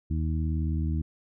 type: harmonic tone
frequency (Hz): 79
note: D#2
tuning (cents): +27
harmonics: 1 / 2 / 3 / 4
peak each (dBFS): -26 / -32 / -36 / -38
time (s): 0.1-1.02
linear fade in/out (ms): 10
effects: none